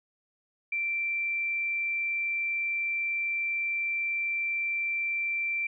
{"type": "tone", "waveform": "sine", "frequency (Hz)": 2349, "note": "D7", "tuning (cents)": 0, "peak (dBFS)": -27, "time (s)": [0.72, 5.67], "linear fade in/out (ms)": 5, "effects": []}